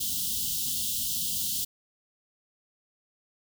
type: band-stop noise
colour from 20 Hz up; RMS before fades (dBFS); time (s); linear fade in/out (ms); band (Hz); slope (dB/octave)
white; -30; 0-1.65; 10; 270 to 2900; 96
effects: none